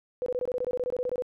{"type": "tone bursts", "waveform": "sine", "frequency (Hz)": 498.9, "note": "B4", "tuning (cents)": 17, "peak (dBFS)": -26, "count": 16, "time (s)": [0.22, 1.222], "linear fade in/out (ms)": 0, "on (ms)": 42, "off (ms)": 22, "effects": []}